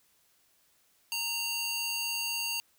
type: tone with high-pass filter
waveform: square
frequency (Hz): 924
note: A#5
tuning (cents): -16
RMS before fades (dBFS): -33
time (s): 1.12-2.6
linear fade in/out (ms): 0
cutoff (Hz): 3100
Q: 1.3
effects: white hiss -68 dBFS RMS until 2.78 s